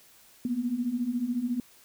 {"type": "beating tone pair", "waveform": "sine", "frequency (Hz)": [233.1, 247.1], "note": ["A#3", "B3"], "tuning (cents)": [0, 1], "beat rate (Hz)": 14, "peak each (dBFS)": [-32, -28], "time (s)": [0.45, 1.6], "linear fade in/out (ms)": 2, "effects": ["white hiss -57 dBFS RMS until 1.84 s"]}